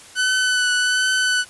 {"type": "tone with vibrato", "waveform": "sawtooth", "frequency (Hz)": 1500, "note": "F#6", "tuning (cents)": 23, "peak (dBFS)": -13, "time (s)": [0.15, 1.45], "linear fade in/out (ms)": 50, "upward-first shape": "triangle", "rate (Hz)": 1.3, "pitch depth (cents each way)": 23, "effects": ["white hiss -43 dBFS RMS until 1.49 s", "resampled to 24000 Hz"]}